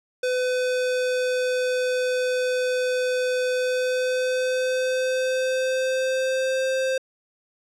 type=tone with pitch glide; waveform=square; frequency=504 to 524.8 Hz; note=B4 to C5; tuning=+35 to +5 cents; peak=-22 dBFS; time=0.23-6.98 s; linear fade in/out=5 ms; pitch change=+70 cents; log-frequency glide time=3.52-6.65 s; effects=low-pass 8000 Hz 12 dB/octave